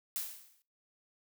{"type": "noise with exponential decay", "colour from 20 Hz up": "blue", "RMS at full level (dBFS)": -34, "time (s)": [0.16, 0.62], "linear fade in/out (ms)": 0, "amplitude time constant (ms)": 100, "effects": ["noise-tail reverb RT60 0.3 s tail -19 dB re dry"]}